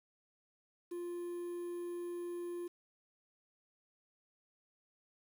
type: tone with quantisation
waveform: triangle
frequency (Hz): 349.2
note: F4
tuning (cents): 0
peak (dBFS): -37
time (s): 0.91-2.68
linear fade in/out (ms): 10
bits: 10
effects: none